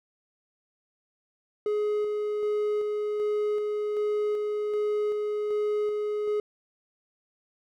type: tone with tremolo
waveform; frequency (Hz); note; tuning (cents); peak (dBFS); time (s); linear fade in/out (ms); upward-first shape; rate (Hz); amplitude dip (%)
triangle; 419.8; G#4; +19; -22; 1.66-6.4; 2; square; 1.3; 25
effects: none